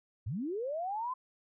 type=linear sweep; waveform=sine; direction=up; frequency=83 to 1046.5 Hz; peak=-33 dBFS; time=0.26-1.14 s; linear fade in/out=10 ms; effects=none